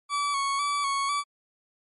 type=tone with vibrato; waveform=40% pulse; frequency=1129 Hz; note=C#6; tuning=31 cents sharp; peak=-24 dBFS; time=0.09-1.24 s; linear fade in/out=50 ms; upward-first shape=square; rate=2 Hz; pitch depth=33 cents each way; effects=MP3 48 kbps